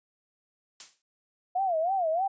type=noise with exponential decay; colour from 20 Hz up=blue; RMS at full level=-35 dBFS; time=0.8-1.02 s; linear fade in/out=2 ms; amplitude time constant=46 ms
type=tone with vibrato; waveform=sine; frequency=703 Hz; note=F5; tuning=11 cents sharp; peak=-24 dBFS; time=1.55-2.28 s; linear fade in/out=10 ms; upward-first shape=sine; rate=3.2 Hz; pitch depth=190 cents each way
effects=resampled to 16000 Hz